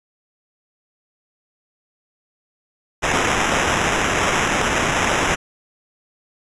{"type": "noise with sample-and-hold", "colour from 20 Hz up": "white", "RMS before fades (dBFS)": -19, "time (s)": [3.02, 5.36], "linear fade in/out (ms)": 20, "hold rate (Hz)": 4410, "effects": ["resampled to 22050 Hz"]}